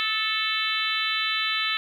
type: harmonic tone with a mistuned harmonic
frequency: 440 Hz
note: A4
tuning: in tune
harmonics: 3 / 4 / 5 / 6 / 7 / 8 / 9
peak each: -31 / -31 / -31 / -31 / -31 / -31 / -31 dBFS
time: 0-1.77 s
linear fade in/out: 0 ms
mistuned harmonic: 3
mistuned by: -28 cents
effects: 9-bit